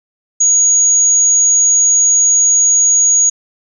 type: tone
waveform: sine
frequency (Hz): 6700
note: G#8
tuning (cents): +14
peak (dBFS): -7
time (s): 0.4-3.3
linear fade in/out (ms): 10
effects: none